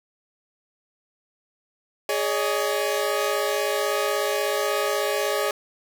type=chord; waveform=sawtooth; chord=Ab suspended fourth; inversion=none; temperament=equal with one note detuned; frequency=415.3 / 566 / 622.3 Hz; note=Ab4 / Db5 / Eb5; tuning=0 / +36 / 0 cents; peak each=-22 / -22 / -25 dBFS; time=2.09-5.51 s; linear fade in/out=2 ms; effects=7-bit